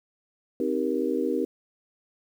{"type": "chord", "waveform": "sine", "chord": "C minor seventh", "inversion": "none", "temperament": "just", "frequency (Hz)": [261.6, 314, 392.4, 470.9], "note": ["C4", "Eb4", "G4", "Bb4"], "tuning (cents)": [0, 16, 2, 18], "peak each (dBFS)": -29, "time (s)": [0.6, 1.45], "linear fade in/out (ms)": 2, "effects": ["9-bit"]}